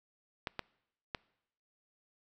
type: clicks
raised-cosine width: 0.3 ms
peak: -19 dBFS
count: 3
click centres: 0.472 / 0.593 / 1.148 s
effects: noise-tail reverb RT60 0.8 s tail -24 dB re dry